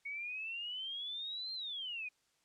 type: exponential two-way sweep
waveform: sine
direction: up then down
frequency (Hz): 2217 to 4194 to 2429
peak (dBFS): -39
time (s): 0.05-2.09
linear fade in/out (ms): 10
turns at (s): 1.53
effects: white hiss -75 dBFS RMS until 2.44 s + low-pass 8000 Hz 12 dB/octave